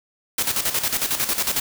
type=noise with tremolo; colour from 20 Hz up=white; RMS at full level=-21 dBFS; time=0.38-1.6 s; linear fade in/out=5 ms; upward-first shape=square; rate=11 Hz; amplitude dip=65%; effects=none